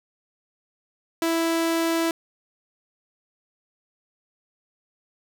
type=tone; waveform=sawtooth; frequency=330.4 Hz; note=E4; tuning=4 cents sharp; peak=-17 dBFS; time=1.22-2.11 s; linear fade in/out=2 ms; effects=none